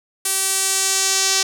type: tone with band-pass filter sweep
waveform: sawtooth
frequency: 385 Hz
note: G4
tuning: 31 cents flat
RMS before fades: -19 dBFS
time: 0.25-1.43 s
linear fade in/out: 5 ms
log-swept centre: 9800 to 5800 Hz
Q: 1.8
effects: none